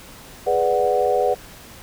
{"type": "chord", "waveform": "sine", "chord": "G# half-diminished seventh", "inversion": "none", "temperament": "equal", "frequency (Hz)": [415.3, 493.9, 587.3, 740], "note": ["G#4", "B4", "D5", "F#5"], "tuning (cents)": [0, 0, 0, 0], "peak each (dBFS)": [-23, -20, -23, -21], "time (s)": [0.46, 1.35], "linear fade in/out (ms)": 20, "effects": ["pink hiss -42 dBFS RMS until 1.82 s"]}